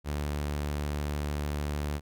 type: tone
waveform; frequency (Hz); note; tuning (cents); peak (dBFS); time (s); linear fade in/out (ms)
sawtooth; 73.42; D2; 0; -26; 0.04-2.01; 50
effects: none